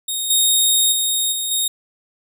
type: tone with level steps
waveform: 15% pulse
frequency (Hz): 3719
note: A#7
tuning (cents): -5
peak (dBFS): -14 / -6 / -10 / -14 / -10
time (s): 0.08-1.68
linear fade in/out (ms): 5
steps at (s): 0.3 / 0.92 / 1.32 / 1.51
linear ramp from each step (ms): 5
effects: none